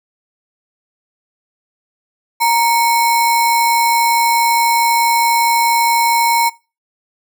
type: tone with sample-and-hold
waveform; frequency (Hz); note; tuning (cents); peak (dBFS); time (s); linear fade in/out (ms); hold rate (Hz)
sine; 932.3; A#5; 0; -10; 2.4-6.5; 20; 3150
effects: noise-tail reverb RT60 0.3 s tail -22 dB re dry